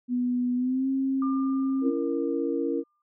sine tone with pitch glide, 246.9 to 267.7 Hz, B3 to C4, 0 to +40 cents, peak -23 dBFS, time 0.08-1.93 s, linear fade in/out 50 ms, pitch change +140 cents, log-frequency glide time 0.55-0.88 s
sine tone with exponential decay, 1198 Hz, D6, 34 cents sharp, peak -32 dBFS, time 1.22-3.02 s, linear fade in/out 2 ms, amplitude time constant 390 ms
sine chord, A# diminished, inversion first, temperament just, 279.7 / 335.6 / 466.2 Hz, C#4 / E4 / A#4, +16 / +31 / 0 cents, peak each -29 dBFS, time 1.81-2.84 s, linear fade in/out 50 ms
effects none

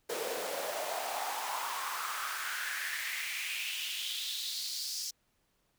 pink noise with high-pass filter sweep, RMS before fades -37 dBFS, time 0.09-5.11 s, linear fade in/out 10 ms, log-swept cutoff 440 to 5400 Hz, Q 4.2, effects pink hiss -75 dBFS RMS until 5.78 s

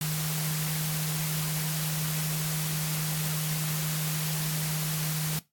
sine tone in noise, 155.56 Hz, D#3, in tune, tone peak -29 dBFS, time 0.01-5.39 s, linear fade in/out 2 ms, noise white, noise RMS -33 dBFS, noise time 0.01-5.39 s, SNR +1 dB, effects noise-tail reverb RT60 0.2 s tail -19 dB re dry + AAC 64 kbps

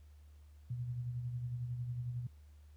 sine tone with tremolo, 122.2 Hz, B2, 18 cents flat, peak -35 dBFS, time 0.7-2.27 s, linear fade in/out 5 ms, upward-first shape sine, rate 11 Hz, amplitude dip 45%, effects added 74 Hz sine -55 dBFS peak until 2.76 s + pink hiss -74 dBFS RMS until 2.76 s

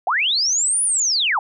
sine linear two-way sweep, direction up then down, 649 to 9956 to 737 Hz, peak -16 dBFS, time 0.07-1.39 s, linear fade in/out 2 ms, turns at 0.83 s, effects none

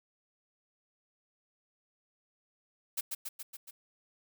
blue noise with echo, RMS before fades -33 dBFS, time 2.97-3.01 s, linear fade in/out 10 ms, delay 140 ms, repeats 5, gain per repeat -3 dB, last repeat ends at 3.71 s, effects none

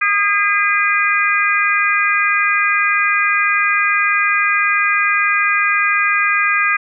harmonic tone with a mistuned harmonic, 405.3 Hz, G#4, 42 cents flat, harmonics 3 / 4 / 5 / 6, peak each -18 / -18 / -18 / -18 dBFS, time 0.01-6.77 s, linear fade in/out 10 ms, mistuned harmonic 3, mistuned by +26 cents, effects none

